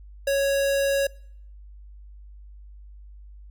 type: tone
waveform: square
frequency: 554 Hz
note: C#5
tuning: 1 cent flat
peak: -21 dBFS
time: 0.27-1.07 s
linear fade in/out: 5 ms
effects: noise-tail reverb RT60 0.7 s tail -25 dB re dry + added 50 Hz sine -42 dBFS peak until 3.5 s